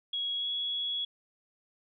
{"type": "tone with pitch glide", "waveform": "sine", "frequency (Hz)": [3322, 3355], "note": ["G#7", "G#7"], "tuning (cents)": [0, 17], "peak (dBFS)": -30, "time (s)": [0.13, 1.05], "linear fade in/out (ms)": 5, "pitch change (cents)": 17, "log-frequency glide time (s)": [0.35, 0.49], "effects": []}